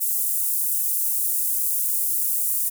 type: high-pass noise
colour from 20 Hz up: pink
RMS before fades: -23 dBFS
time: 0-2.7 s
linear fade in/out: 20 ms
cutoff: 9800 Hz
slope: 24 dB/octave
effects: none